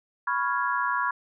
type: chord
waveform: sine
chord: C# dominant seventh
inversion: third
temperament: equal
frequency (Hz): 987.8 / 1108.7 / 1396.9 / 1661.2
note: B5 / C#6 / E#6 / G#6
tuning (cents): 0 / 0 / 0 / 0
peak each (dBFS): -28 / -29 / -30 / -30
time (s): 0.27-1.11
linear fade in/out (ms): 5
effects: none